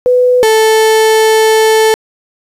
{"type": "tone pair in turn", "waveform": ["sine", "35% pulse"], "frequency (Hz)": [498.1, 439.4], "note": ["B4", "A4"], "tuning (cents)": [15, -2], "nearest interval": "major second", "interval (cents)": 217, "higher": "first", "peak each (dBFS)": [-5, -4], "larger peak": "second", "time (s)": [[0.06, 0.43], [0.43, 1.94]], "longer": "second", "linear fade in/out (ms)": 0, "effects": ["resampled to 32000 Hz", "7-bit"]}